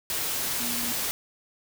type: tone in noise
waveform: sine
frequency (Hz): 239.7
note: A#3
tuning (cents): +48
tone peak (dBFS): -35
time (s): 0.6-0.92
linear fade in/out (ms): 0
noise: white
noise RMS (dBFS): -29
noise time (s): 0.1-1.11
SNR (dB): -9
effects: none